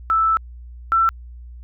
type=tone pair in turn; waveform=sine; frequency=1318.5 / 1340 Hz; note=E6 / E6; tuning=0 / +28 cents; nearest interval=unison; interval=28 cents; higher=second; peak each=-14 / -13 dBFS; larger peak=second; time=0.1-0.37 / 0.92-1.09 s; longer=first; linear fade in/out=0 ms; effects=added 60 Hz sine -35 dBFS peak until 1.63 s